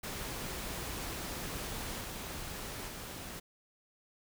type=noise with level steps; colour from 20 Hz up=pink; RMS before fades=-40 / -42 / -44 dBFS; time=0.03-3.4 s; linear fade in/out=10 ms; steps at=2.01 / 2.88 s; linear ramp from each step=2 ms; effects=none